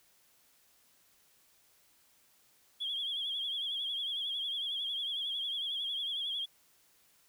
triangle tone with vibrato, 3300 Hz, G#7, 12 cents flat, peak -30 dBFS, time 2.8-6.46 s, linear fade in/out 20 ms, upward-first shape triangle, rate 11 Hz, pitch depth 87 cents each way, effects tanh soft clip ceiling -31 dBFS + white hiss -67 dBFS RMS until 7.28 s

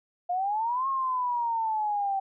sine exponential two-way sweep, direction up then down, 699 to 1088 to 772 Hz, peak -25 dBFS, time 0.29-2.2 s, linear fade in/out 10 ms, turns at 0.88 s, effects none

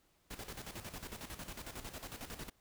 pink noise with tremolo, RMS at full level -45 dBFS, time 0.3-2.5 s, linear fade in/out 10 ms, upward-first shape square, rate 11 Hz, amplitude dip 65%, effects pink hiss -73 dBFS RMS until 2.6 s

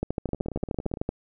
two click trains, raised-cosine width 2 ms, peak -22 / -13 dBFS, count 13 / 15, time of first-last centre 0.29-0.972 / 0.03-1.091 s, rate 17.6 / 13.2 Hz, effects none

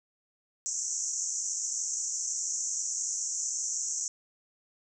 white band-pass noise, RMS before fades -33 dBFS, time 0.66-4.08 s, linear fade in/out 0 ms, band 5800 to 7500 Hz, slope 96 dB/octave, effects none

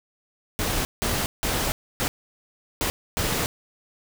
pink noise bursts at uneven times, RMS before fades -25 dBFS, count 6, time 0.59-0.85 / 1.02-1.26 / 1.43-1.72 / 2-2.08 / 2.81-2.9 / 3.17-3.46 s, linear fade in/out 0 ms, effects none

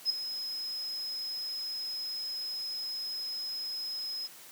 sine tone with ADSR envelope, 5110 Hz, D#8, 45 cents sharp, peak -22 dBFS, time 0.05-4.28 s, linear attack 49 ms, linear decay 7 ms, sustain -12 dB, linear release 25 ms, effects white hiss -51 dBFS RMS until 4.51 s + high-pass 150 Hz 12 dB/octave

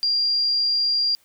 sine tone, 4778 Hz, D8, 29 cents sharp, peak -18 dBFS, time 0.03-1.15 s, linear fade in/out 0 ms, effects white hiss -60 dBFS RMS until 1.24 s

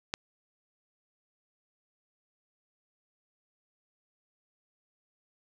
click, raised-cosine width 0.2 ms, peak -13 dBFS, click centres 0.139 s, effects none

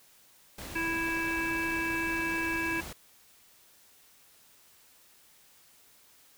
pink noise, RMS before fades -42 dBFS, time 0.58-2.93 s, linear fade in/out 5 ms
harmonic tone, 329.6 Hz, E4, in tune, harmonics 1 / 3 / 5 / 7 / 8, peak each -34 / -38 / -33 / -38 / -36 dBFS, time 0.75-2.81 s, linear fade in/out 10 ms
effects white hiss -60 dBFS RMS until 6.37 s

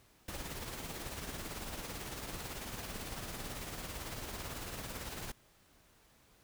pink noise with tremolo, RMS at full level -41 dBFS, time 0.28-5.32 s, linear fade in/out 5 ms, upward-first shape triangle, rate 18 Hz, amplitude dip 50%, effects pink hiss -66 dBFS RMS until 6.43 s

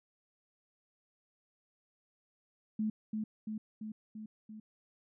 sine tone with echo, 216 Hz, A3, 32 cents flat, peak -30 dBFS, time 2.79-2.9 s, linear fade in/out 5 ms, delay 340 ms, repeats 5, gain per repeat -3 dB, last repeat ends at 4.6 s, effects none

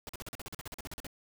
pink noise bursts, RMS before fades -42 dBFS, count 16, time 0.07-1.067 s, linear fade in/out 0 ms, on 22 ms, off 43 ms, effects none

